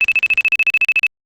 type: tone bursts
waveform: sine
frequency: 2608 Hz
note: E7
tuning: 19 cents flat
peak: -9 dBFS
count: 15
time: 0.01-1.066 s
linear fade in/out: 0 ms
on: 34 ms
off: 39 ms
effects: Opus 32 kbps